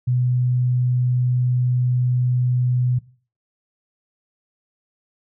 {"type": "tone", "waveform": "sine", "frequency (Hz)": 124.7, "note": "B2", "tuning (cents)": 17, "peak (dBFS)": -16, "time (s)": [0.07, 2.99], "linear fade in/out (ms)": 10, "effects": ["noise-tail reverb RT60 0.4 s tail -19 dB re dry"]}